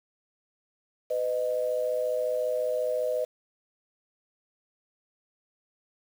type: tone pair together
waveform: sine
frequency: 503.5 / 618 Hz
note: B4 / D#5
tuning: +33 / -12 cents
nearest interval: major third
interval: 355 cents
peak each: -28 dBFS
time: 1.1-3.25 s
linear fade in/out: 10 ms
effects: 8-bit